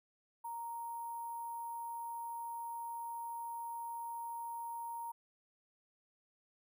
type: tone with sample-and-hold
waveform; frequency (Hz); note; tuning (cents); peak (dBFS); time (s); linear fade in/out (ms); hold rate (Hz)
sine; 933; A#5; +1; -40; 0.44-5.12; 10; 11025
effects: none